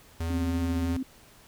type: tone with vibrato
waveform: square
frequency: 82.4 Hz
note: E2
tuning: in tune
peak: -29 dBFS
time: 0.2-0.97 s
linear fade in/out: 5 ms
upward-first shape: triangle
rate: 3.1 Hz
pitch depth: 13 cents each way
type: tone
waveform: sine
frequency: 261.6 Hz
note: C4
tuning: in tune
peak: -28 dBFS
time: 0.3-1.03 s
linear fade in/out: 5 ms
effects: pink hiss -55 dBFS RMS until 1.47 s